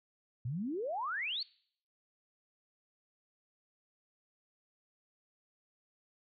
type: exponential sweep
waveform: sine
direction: up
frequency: 111.7 to 4596 Hz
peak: -34 dBFS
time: 0.45-1.43 s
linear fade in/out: 5 ms
effects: noise-tail reverb RT60 0.6 s tail -23 dB re dry